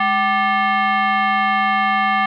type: tone with frequency modulation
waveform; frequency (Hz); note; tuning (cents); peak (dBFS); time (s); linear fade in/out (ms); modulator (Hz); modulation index
sine; 207.7; G#3; 0; -14; 0-2.26; 5; 976; 2
effects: none